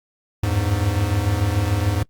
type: tone cluster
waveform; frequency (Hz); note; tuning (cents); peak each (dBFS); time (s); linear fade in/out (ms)
square; 83.6 / 96.7 / 103.6; E2 / G2 / G#2; +25 / -23 / -4; -24 / -28 / -21; 0.43-2.03; 5
effects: noise-tail reverb RT60 0.1 s tail -24 dB re dry + Opus 48 kbps